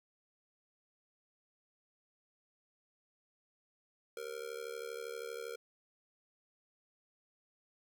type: tone with amplitude modulation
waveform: square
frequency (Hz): 466.2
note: A#4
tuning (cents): 0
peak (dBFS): -38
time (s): 4.17-5.56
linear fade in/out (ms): 2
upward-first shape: sine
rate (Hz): 72.6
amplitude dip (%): 90
effects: none

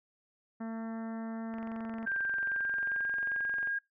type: harmonic tone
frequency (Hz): 225.3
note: A3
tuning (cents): +41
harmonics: 1 / 2 / 3 / 4 / 5 / 6 / 7 / 8 / 9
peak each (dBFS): -36 / -50 / -47 / -51 / -55 / -54 / -58 / -57 / -65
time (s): 0.6-2.06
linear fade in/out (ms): 10
type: click train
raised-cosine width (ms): 0.5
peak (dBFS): -32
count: 49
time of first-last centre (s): 1.54-3.673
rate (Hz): 22.5
type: tone with pitch glide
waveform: sine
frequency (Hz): 1584 to 1623.8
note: G6 to G#6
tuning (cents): +18 to -39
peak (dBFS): -30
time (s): 2.06-3.79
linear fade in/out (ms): 10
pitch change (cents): +43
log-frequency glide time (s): 2.36-3.31
effects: noise-tail reverb RT60 0.2 s tail -24 dB re dry

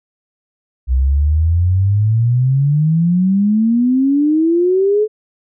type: exponential sweep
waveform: sine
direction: up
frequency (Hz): 62 to 435.6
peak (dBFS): -10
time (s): 0.87-5.08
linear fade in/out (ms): 50
effects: none

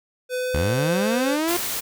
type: tone with pitch glide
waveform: square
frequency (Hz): 503 to 517.7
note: B4 to C5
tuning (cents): +32 to -18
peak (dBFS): -24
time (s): 0.29-1.38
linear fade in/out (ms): 50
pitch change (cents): +50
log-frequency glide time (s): 0.39-1.06
type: linear sweep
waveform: sawtooth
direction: up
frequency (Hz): 66.6 to 356.6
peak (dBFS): -17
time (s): 0.54-1.57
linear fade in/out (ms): 5
type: noise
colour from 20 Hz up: white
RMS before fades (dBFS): -27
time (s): 1.47-1.81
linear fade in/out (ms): 20
effects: none

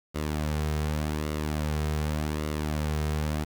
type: tone with flanger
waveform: sawtooth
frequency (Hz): 76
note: D#2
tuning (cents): -40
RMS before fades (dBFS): -29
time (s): 0.14-3.45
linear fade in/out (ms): 20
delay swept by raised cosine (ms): 1.2 to 3.5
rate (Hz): 0.86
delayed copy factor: -0.5
effects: 8-bit

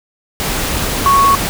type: tone in noise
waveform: sine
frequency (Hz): 1108.7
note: C#6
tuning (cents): 0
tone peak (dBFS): -7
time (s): 1.06-1.35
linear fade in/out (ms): 0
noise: pink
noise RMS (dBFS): -18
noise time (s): 0.4-1.49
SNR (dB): +8
effects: none

